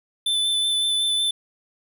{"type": "tone with vibrato", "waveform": "square", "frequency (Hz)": 3520, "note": "A7", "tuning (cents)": 0, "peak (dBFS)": -20, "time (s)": [0.26, 1.31], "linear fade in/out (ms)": 5, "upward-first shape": "sine", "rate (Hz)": 5.4, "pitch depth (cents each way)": 14, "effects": []}